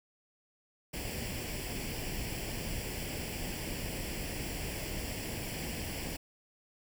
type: noise with comb filter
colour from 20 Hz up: pink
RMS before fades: -38 dBFS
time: 0.93-6.17 s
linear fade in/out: 10 ms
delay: 0.39 ms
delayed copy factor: +0.7
effects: none